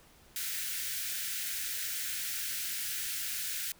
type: high-pass noise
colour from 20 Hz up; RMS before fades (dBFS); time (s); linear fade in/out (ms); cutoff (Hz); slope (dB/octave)
white; -36; 0.36-3.72; 2; 1400; 96
effects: pink hiss -60 dBFS RMS until 3.79 s